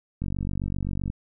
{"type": "click train", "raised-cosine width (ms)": 5, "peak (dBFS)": -17, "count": 43, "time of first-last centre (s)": [0.22, 1.101], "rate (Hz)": 47.7, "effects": []}